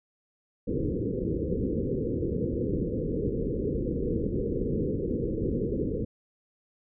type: low-pass noise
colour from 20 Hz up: white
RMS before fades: -29 dBFS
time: 0.67-6.05 s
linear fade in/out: 10 ms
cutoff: 500 Hz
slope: 96 dB/octave
effects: none